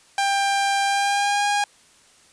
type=tone with pitch glide; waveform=sawtooth; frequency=794 to 817.7 Hz; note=G5 to G#5; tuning=+22 to -27 cents; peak=-15 dBFS; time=0.18-1.64 s; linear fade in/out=2 ms; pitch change=+51 cents; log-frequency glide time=0.85-1.47 s; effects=white hiss -54 dBFS RMS until 2.32 s + resampled to 22050 Hz